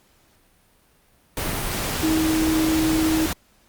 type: tone in noise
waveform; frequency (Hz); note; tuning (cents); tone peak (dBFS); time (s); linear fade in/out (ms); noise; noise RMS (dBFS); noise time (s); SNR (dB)
sine; 317.2; D#4; +33; -18; 2.03-3.26; 2; pink; -26; 1.37-3.33; +5
effects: pink hiss -59 dBFS RMS until 3.68 s + Opus 48 kbps